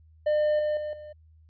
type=tone with level steps; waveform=triangle; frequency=603 Hz; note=D5; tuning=46 cents sharp; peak=-19 / -22 / -28 / -38 dBFS; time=0.26-1.13 s; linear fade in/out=10 ms; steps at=0.59 / 0.77 / 0.93 s; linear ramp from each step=2 ms; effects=added 79 Hz sine -53 dBFS peak until 1.49 s + resampled to 11025 Hz